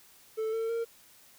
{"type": "tone with pitch steps", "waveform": "triangle", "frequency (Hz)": [440, 450.5, 461.3], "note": ["A4", "A4", "A#4"], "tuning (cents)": [0, 41, -18], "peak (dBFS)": -27, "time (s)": [0.37, 0.85], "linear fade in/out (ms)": 20, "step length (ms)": 160, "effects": ["white hiss -58 dBFS RMS until 1.38 s"]}